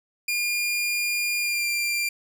sawtooth tone with pitch glide, 2415 to 2378 Hz, D7 to D7, +48 to +21 cents, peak -20 dBFS, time 0.28-2.09 s, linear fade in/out 5 ms, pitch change -27 cents, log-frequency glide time 1.4-1.67 s, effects none

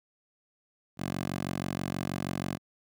10% pulse tone with high-pass filter, 46.25 Hz, F#1, in tune, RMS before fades -34 dBFS, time 0.97-2.59 s, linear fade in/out 50 ms, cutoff 150 Hz, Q 0.96, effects none

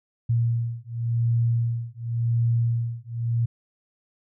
sine beating tone pair, 116.54 / 117.45 Hz, A#2 / A#2, 0 / +13 cents, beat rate 0.91 Hz, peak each -24 / -24 dBFS, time 0.29-3.46 s, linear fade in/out 10 ms, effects none

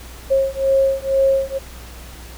sine beating tone pair, 539 / 541.1 Hz, C#5 / C#5, -49 / -42 cents, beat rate 2.1 Hz, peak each -17 / -17 dBFS, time 0.3-1.59 s, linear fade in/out 20 ms, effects added 60 Hz sine -36 dBFS peak until 2.37 s + pink hiss -40 dBFS RMS until 2.37 s

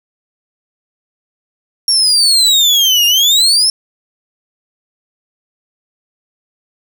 35% pulse exponential two-way sweep, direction down then up, 5588 to 2792 to 5380 Hz, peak -6 dBFS, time 1.88-3.7 s, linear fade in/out 2 ms, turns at 3.06 s, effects none

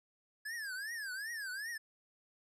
square tone with vibrato, 1674 Hz, G#6, 13 cents sharp, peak -40 dBFS, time 0.45-1.78 s, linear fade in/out 10 ms, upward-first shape triangle, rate 2.6 Hz, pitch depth 240 cents each way, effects resampled to 32000 Hz

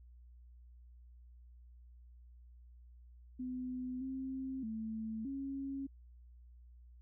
sine tone with pitch steps, 253.3 / 264 / 220.9 / 273.3 Hz, B3 / C4 / A3 / C#4, +44 / +16 / +7 / -24 cents, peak -38 dBFS, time 3.39-5.87 s, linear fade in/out 10 ms, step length 620 ms, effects added 60 Hz sine -55 dBFS peak until 7.01 s

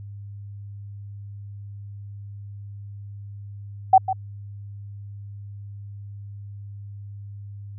sine tone with echo, 760 Hz, F#5, 46 cents sharp, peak -8 dBFS, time 3.93-3.98 s, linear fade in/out 5 ms, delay 150 ms, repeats 1, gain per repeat -12 dB, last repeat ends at 4.13 s, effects added 101 Hz sine -35 dBFS peak until 7.78 s

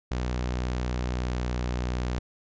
sawtooth tone with pitch glide, 61.74 to 61.35 Hz, B1 to B1, 0 to -11 cents, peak -23 dBFS, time 0.11-2.19 s, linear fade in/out 5 ms, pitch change -11 cents, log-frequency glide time 1.13-1.43 s, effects resampled to 16000 Hz

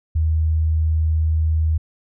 sine tone, 79.2 Hz, D#2, 31 cents sharp, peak -15 dBFS, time 0.15-1.78 s, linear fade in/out 10 ms, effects none

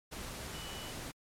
sine tone in noise, 2960 Hz, F#7, in tune, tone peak -48 dBFS, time 0.53-0.92 s, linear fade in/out 20 ms, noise pink, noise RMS -43 dBFS, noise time 0.11-1.12 s, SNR -8 dB, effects low-pass 12000 Hz 12 dB/octave + MP3 96 kbps

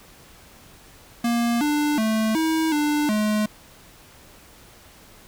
square tone with pitch steps, 235.6 / 296.2 / 219.4 / 320.1 / 296.8 / 212.4 Hz, A#3 / D4 / A3 / D#4 / D4 / G#3, +19 / +15 / -5 / +49 / +18 / +39 cents, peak -20 dBFS, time 1.24-3.46 s, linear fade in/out 5 ms, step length 370 ms, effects pink hiss -49 dBFS RMS until 5.27 s

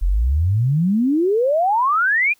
sine exponential sweep, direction up, 40.29 to 2500 Hz, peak -14 dBFS, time 0.01-2.34 s, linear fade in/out 20 ms, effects white hiss -59 dBFS RMS until 2.39 s

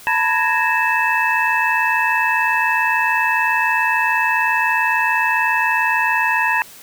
sine tone cluster, 895 / 975 / 1671 / 1838 / 2623 Hz, A5 / B5 / G#6 / A#6 / E7, +29 / -23 / +10 / -25 / -9 cents, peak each -21 dBFS, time 0.07-6.62 s, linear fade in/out 0 ms, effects white hiss -41 dBFS RMS until 6.82 s

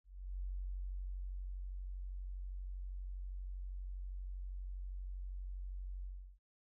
sine tone with ADSR envelope, 46.25 Hz, F#1, in tune, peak -38 dBFS, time 0.04-6.39 s, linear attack 360 ms, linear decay 1300 ms, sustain -3 dB, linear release 350 ms, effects none

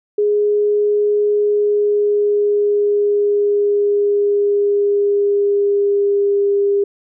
sine tone with pitch glide, 415.3 to 402.3 Hz, G#4 to G4, 0 to +45 cents, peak -12 dBFS, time 0.18-6.84 s, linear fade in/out 5 ms, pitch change -55 cents, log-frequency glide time 1.32-6.51 s, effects none

